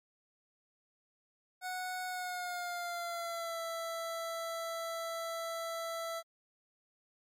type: tone with pitch glide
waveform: 25% pulse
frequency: 736 to 663.3 Hz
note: F#5 to E5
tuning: -9 to +11 cents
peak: -33 dBFS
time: 1.61-6.23 s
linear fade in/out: 50 ms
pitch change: -180 cents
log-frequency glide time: 2.06-3.6 s
effects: MP3 64 kbps